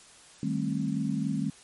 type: chord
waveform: sine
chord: A half-diminished seventh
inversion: second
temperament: equal with one note detuned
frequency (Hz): 155.56 / 196 / 220 / 266.4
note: Eb3 / G3 / A3 / C4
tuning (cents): 0 / 0 / 0 / +31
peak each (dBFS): -32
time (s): 0.43-1.5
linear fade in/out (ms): 2
effects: white hiss -53 dBFS RMS until 1.63 s + MP3 48 kbps